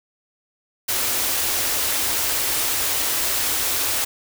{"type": "band-stop noise", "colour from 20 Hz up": "white", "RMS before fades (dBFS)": -22, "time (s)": [0.88, 4.05], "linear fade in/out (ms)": 10, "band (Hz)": [130, 240], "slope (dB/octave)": 96, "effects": []}